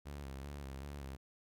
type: tone with vibrato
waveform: sawtooth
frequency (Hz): 69.5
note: C#2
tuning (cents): +5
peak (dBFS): -40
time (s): 0.05-1.17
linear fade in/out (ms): 20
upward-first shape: square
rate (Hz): 2.6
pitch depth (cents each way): 52
effects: none